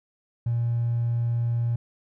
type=tone with hard clipping; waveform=triangle; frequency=118 Hz; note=A#2; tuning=22 cents sharp; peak=-22 dBFS; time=0.46-1.76 s; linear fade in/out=5 ms; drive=3 dB; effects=none